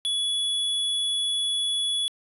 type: tone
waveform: square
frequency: 3397 Hz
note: G#7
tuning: 38 cents sharp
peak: -24 dBFS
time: 0.05-2.08 s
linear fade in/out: 0 ms
effects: resampled to 32000 Hz + 10-bit